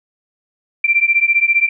sine beating tone pair, 2349 / 2364 Hz, D7 / D7, 0 / +11 cents, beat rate 15 Hz, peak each -14 dBFS, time 0.84-1.69 s, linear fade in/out 5 ms, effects none

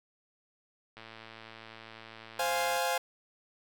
click train, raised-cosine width 0.3 ms, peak -31 dBFS, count 203, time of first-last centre 0.97-2.774 s, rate 112 Hz
sawtooth chord, F minor, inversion second, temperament equal, 523.3 / 698.5 / 830.6 Hz, C5 / F5 / Ab5, 0 / 0 / 0 cents, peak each -29 dBFS, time 2.39-2.98 s, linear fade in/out 5 ms
effects none

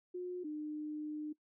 sine tone pair in turn, 360 / 302.7 Hz, F#4 / D#4, -47 / -48 cents, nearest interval minor third, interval 301 cents, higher first, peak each -38 / -38 dBFS, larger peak neither, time 0.14-0.44 / 0.44-1.33 s, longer second, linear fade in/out 10 ms, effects noise-tail reverb RT60 0.1 s tail -20 dB re dry

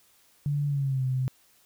sine tone with pitch glide, 144.7 to 129.66 Hz, D3 to C3, -25 to -15 cents, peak -24 dBFS, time 0.46-1.28 s, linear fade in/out 0 ms, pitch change -190 cents, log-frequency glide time 0.67-1.04 s, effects white hiss -62 dBFS RMS until 1.65 s

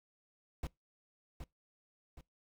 brown noise with echo, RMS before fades -38 dBFS, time 0.63-0.67 s, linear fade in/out 2 ms, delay 770 ms, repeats 2, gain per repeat -7 dB, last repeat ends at 2.21 s, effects noise-tail reverb RT60 0.2 s tail -24 dB re dry

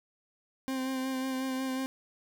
40% pulse tone with vibrato, 262.1 Hz, C4, 3 cents sharp, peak -30 dBFS, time 0.68-1.86 s, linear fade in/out 0 ms, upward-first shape sine, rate 5.5 Hz, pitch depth 21 cents each way, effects none

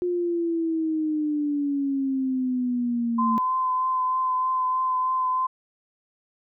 sine exponential sweep, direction down, 357.9 to 224.6 Hz, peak -22 dBFS, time 0.02-3.38 s, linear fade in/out 0 ms
sine tone with vibrato, 1027 Hz, C6, 33 cents flat, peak -21 dBFS, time 3.18-5.47 s, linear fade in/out 10 ms, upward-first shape triangle, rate 3.2 Hz, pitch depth 17 cents each way
effects none

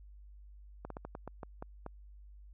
slowing click train, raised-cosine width 1 ms, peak -28 dBFS, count 9, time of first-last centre 0.85-1.864 s, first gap 53 ms, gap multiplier 1.24, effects added 50 Hz sine -51 dBFS peak until 2.53 s

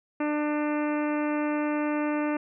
harmonic tone, 298.4 Hz, D4, 28 cents sharp, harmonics 1 / 2 / 3 / 4 / 5 / 6 / 7 / 8 / 9, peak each -26 / -32 / -36 / -38 / -40 / -42 / -43 / -44 / -45 dBFS, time 0.2-2.37 s, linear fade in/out 5 ms, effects none

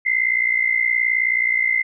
sine tone pair together, 2041 / 2100 Hz, C7 / C7, -44 / +6 cents, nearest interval unison, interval 50 cents, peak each -19 dBFS, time 0.05-1.83 s, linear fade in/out 20 ms, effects none

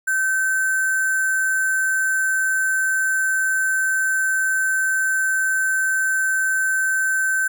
sine tone with sample-and-hold, 1541 Hz, G6, 30 cents flat, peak -17 dBFS, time 0.07-7.48 s, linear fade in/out 10 ms, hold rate 8820 Hz, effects none

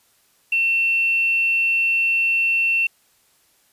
sine tone with quantisation, 2700 Hz, E7, 41 cents sharp, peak -16 dBFS, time 0.52-2.87 s, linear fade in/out 5 ms, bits 7, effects white hiss -60 dBFS RMS until 3.72 s + resampled to 32000 Hz

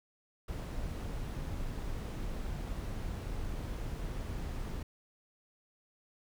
brown noise, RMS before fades -38 dBFS, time 0.48-4.83 s, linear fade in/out 5 ms, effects none

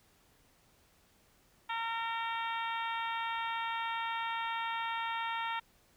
harmonic tone with a mistuned harmonic, 458.5 Hz, A#4, 29 cents flat, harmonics 2 / 3 / 4 / 5 / 6 / 7 / 8, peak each -36 / -40 / -42 / -44 / -46 / -47 / -48 dBFS, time 1.69-5.6 s, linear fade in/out 10 ms, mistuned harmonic 3, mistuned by -15 cents, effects pink hiss -67 dBFS RMS until 5.96 s

